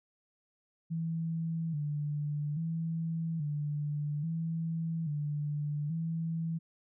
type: tone with vibrato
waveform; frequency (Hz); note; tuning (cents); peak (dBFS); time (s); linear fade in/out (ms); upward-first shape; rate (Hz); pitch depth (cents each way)
sine; 155.56; D#3; 0; -31; 0.9-6.59; 20; square; 0.6; 90
effects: none